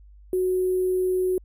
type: tone with sample-and-hold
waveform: sine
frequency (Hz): 368.9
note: F#4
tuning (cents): -5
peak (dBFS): -20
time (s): 0.33-1.38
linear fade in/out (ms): 2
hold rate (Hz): 11025
effects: added 50 Hz sine -46 dBFS peak until 1.44 s